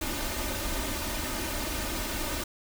pink noise with comb filter, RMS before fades -32 dBFS, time 0.01-2.44 s, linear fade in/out 5 ms, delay 3.3 ms, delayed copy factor +0.7, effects none

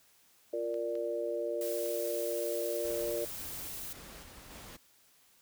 sine chord, Bb major, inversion second, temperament equal, 349.2 / 466.2 / 587.3 Hz, F4 / Bb4 / D5, 0 / 0 / 0 cents, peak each -38 / -36 / -35 dBFS, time 0.53-3.25 s, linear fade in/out 5 ms
clicks, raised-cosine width 0.2 ms, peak -37 dBFS, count 4, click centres 0.742 / 0.954 / 1.858 / 3.044 s
blue noise, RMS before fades -42 dBFS, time 1.61-3.93 s, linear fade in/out 2 ms
pink noise with tremolo, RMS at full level -49 dBFS, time 2.84-4.77 s, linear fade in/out 10 ms, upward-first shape square, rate 1.8 Hz, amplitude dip 30%
effects white hiss -65 dBFS RMS until 5.41 s

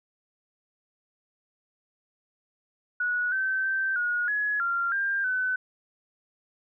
sine tone with pitch steps, 1464 / 1543 / 1556 / 1445 / 1685 / 1385 / 1595 / 1510 Hz, F#6 / G6 / G6 / F#6 / G#6 / F6 / G6 / F#6, -19 / -28 / -13 / -41 / +25 / -15 / +30 / +35 cents, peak -24 dBFS, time 3-5.56 s, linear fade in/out 5 ms, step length 320 ms, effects none

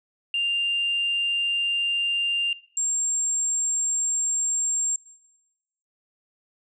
sine tone pair in turn, 2794 / 7442 Hz, F7 / A#8, 0 / -4 cents, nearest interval octave + perfect fourth, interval 1696 cents, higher second, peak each -21 dBFS, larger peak neither, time 0.34-2.53 / 2.77-4.96 s, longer neither, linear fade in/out 2 ms, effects noise-tail reverb RT60 1.0 s tail -21 dB re dry + tanh soft clip ceiling -17 dBFS

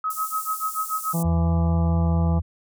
sine tone with tremolo, 1275 Hz, D#6, 42 cents sharp, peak -21 dBFS, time 0.04-1.13 s, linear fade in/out 2 ms, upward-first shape sine, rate 6.9 Hz, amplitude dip 95%
pink high-pass noise, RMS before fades -34 dBFS, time 0.1-1.23 s, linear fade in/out 5 ms, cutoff 7600 Hz, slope 24 dB/octave
harmonic tone, 167.4 Hz, E3, 27 cents sharp, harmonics 1 / 2 / 3 / 4 / 5 / 6 / 7, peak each -21 / -36 / -35 / -35 / -35 / -42 / -40 dBFS, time 1.13-2.4 s, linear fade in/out 20 ms
sine tone with vibrato, 82.41 Hz, E2, in tune, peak -20 dBFS, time 1.24-2.42 s, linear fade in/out 20 ms, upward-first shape sine, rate 4.4 Hz, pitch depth 25 cents each way
effects none

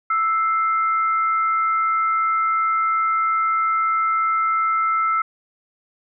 sine tone pair together, 1318.5 / 2096 Hz, E6 / C7, 0 / +2 cents, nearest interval minor sixth, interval 802 cents, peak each -17 / -28 dBFS, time 0.1-5.22 s, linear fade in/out 5 ms, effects none

